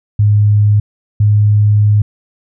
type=tone pair in turn; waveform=sine; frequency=104.2 / 104.59 Hz; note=G#2 / G#2; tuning=+6 / +13 cents; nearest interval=unison; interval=7 cents; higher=second; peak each=-6 dBFS; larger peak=neither; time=0.19-0.8 / 1.2-2.02 s; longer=second; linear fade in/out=5 ms; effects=none